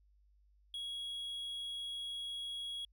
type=tone; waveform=triangle; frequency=3322 Hz; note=G#7; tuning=in tune; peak=-38 dBFS; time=0.74-2.85 s; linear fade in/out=2 ms; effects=added 50 Hz sine -65 dBFS peak until 2.92 s